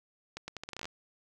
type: accelerating click train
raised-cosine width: 0.2 ms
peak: -22 dBFS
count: 12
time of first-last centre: 0.37-0.855 s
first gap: 110 ms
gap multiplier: 0.79
effects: none